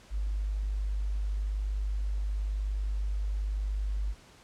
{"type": "tone", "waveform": "sine", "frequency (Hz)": 50.5, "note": "G#1", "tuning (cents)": -48, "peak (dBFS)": -28, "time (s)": [0.1, 4.15], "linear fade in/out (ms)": 50, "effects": ["pink hiss -56 dBFS RMS until 4.43 s", "low-pass 8000 Hz 12 dB/octave"]}